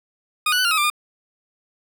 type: tone with pitch steps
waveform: 20% pulse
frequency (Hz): 1234 / 1475 / 1501 / 1397 / 1274 / 1186 / 1211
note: D#6 / F#6 / F#6 / F6 / D#6 / D6 / D#6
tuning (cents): -15 / -6 / +24 / 0 / +41 / +17 / -47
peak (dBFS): -12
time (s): 0.46-0.901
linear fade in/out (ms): 5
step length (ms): 63
effects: none